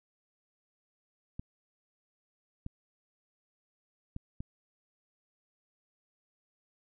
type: clicks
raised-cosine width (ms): 5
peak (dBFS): -26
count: 4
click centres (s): 1.395 / 2.664 / 4.164 / 4.405
effects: none